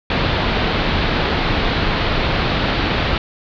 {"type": "low-pass noise", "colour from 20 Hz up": "pink", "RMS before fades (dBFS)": -18, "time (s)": [0.1, 3.18], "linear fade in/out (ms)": 2, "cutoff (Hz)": 4300, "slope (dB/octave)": 48, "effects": []}